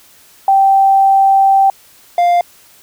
sine / triangle tone pair in turn, 780 / 699.3 Hz, G5 / F5, -9 / +2 cents, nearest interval major second, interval 189 cents, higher first, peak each -6 dBFS, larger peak neither, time 0.48-1.7 / 2.18-2.41 s, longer first, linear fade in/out 2 ms, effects white hiss -45 dBFS RMS until 2.82 s

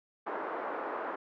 white band-pass noise, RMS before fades -37 dBFS, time 0.26-1.16 s, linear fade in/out 10 ms, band 310 to 1300 Hz, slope 24 dB/octave, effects none

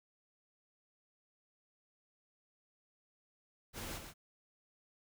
pink noise with echo, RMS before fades -44 dBFS, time 3.73-4.01 s, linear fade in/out 50 ms, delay 130 ms, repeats 1, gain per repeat -6 dB, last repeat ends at 4.14 s, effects none

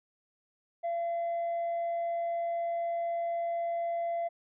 sine tone with tanh clipping, 681 Hz, F5, 44 cents flat, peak -30 dBFS, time 0.83-4.29 s, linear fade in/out 20 ms, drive 1 dB, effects none

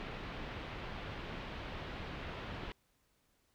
pink low-pass noise, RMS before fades -44 dBFS, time 0-2.72 s, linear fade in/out 0 ms, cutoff 3500 Hz, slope 24 dB/octave, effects pink hiss -75 dBFS RMS until 3.54 s

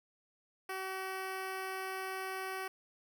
10% pulse tone with notch filter, 379.6 Hz, F#4, 44 cents sharp, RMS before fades -40 dBFS, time 0.69-2.68 s, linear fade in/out 5 ms, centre 6600 Hz, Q 1.7, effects none

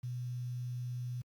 sine tone with quantisation, 123.47 Hz, B2, in tune, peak -36 dBFS, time 0.03-1.22 s, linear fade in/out 10 ms, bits 10, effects Opus 48 kbps

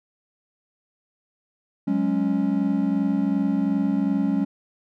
triangle chord, F# suspended second, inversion none, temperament equal, 185 / 207.7 / 277.2 Hz, F#3 / G#3 / C#4, 0 / 0 / 0 cents, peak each -24 / -22 / -21 dBFS, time 1.87-4.45 s, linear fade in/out 10 ms, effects none

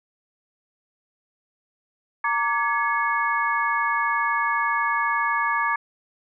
sine tone cluster, 923 / 1161 / 1691 / 2192 Hz, A#5 / D6 / G#6 / C#7, -17 / -20 / +31 / -20 cents, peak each -26 / -24 / -25 / -30 dBFS, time 2.24-5.76 s, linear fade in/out 5 ms, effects none

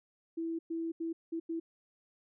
sine tone bursts at uneven times, 329.6 Hz, E4, in tune, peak -33 dBFS, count 5, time 0.37-0.59 / 0.7-0.92 / 1-1.13 / 1.32-1.4 / 1.49-1.6 s, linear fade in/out 10 ms, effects none

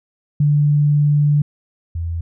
sine tone pair in turn, 146.83 / 83.74 Hz, D3 / E2, 0 / +28 cents, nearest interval minor seventh, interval 972 cents, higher first, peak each -11 / -20 dBFS, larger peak first, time 0.4-1.42 / 1.95-2.21 s, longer first, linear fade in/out 5 ms, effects none

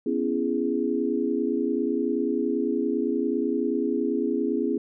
sine chord, C# minor seventh, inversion third, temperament equal with one note detuned, 246.9 / 277.2 / 334.6 / 415.3 Hz, B3 / C#4 / E4 / G#4, 0 / 0 / +26 / 0 cents, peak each -28 dBFS, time 0.06-4.78 s, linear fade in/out 5 ms, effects none

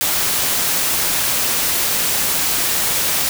white noise, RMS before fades -18 dBFS, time 0.01-3.29 s, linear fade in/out 0 ms, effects none

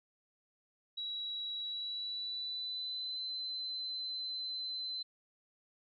sine tone with pitch glide, 3890 to 4055 Hz, B7 to B7, -27 to +45 cents, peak -37 dBFS, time 0.97-5.03 s, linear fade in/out 10 ms, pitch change +72 cents, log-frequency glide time 1.58-3.28 s, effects none

